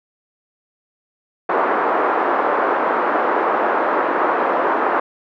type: band-pass noise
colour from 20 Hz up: white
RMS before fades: -18 dBFS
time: 1.49-5 s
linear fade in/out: 5 ms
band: 310 to 1300 Hz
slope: 24 dB/octave
effects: none